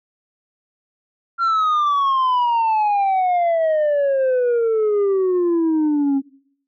sine exponential sweep, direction down, 1383 to 269.1 Hz, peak -12 dBFS, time 1.38-6.22 s, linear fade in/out 50 ms, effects noise-tail reverb RT60 0.6 s tail -21 dB re dry + tanh soft clip ceiling -14 dBFS

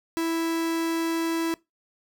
45% pulse tone, 329.6 Hz, E4, in tune, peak -24 dBFS, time 0.17-1.54 s, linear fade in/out 0 ms, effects noise-tail reverb RT60 0.2 s tail -22 dB re dry

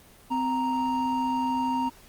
triangle tone pair together, 258 / 932.3 Hz, C4 / A#5, -24 / 0 cents, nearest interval octave + minor seventh, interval 2224 cents, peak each -26 / -24 dBFS, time 0.3-1.9 s, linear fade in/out 20 ms, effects pink hiss -53 dBFS RMS until 2.08 s + Opus 24 kbps

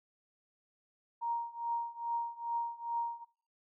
sine tone with tremolo, 936 Hz, A#5, 7 cents sharp, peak -30 dBFS, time 1.21-3.25 s, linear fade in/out 20 ms, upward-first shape triangle, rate 2.4 Hz, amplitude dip 95%, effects noise-tail reverb RT60 0.5 s tail -21 dB re dry

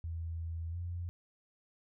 sine tone with pitch glide, 82.7 to 87.11 Hz, E2 to F2, +6 to -4 cents, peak -36 dBFS, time 0.04-1.09 s, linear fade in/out 0 ms, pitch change +90 cents, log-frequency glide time 0.71-0.76 s, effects none

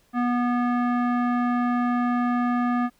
square tone with low-pass filter, 243.5 Hz, B3, 24 cents flat, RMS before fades -23 dBFS, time 0.13-2.9 s, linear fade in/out 50 ms, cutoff 1400 Hz, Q 2.1, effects pink hiss -63 dBFS RMS until 2.99 s

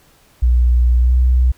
sine tone with pitch glide, 60.6 to 62.56 Hz, B1 to B1, -32 to +23 cents, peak -9 dBFS, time 0.42-1.52 s, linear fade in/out 10 ms, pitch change +55 cents, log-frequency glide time 0.99-1.13 s, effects pink hiss -52 dBFS RMS until 1.57 s

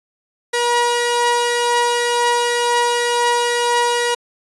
sawtooth tone pair together, 480 / 958 Hz, B4 / A#5, -49 / +47 cents, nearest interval octave, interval 1196 cents, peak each -14 dBFS, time 0.53-4.15 s, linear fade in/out 10 ms, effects resampled to 24000 Hz

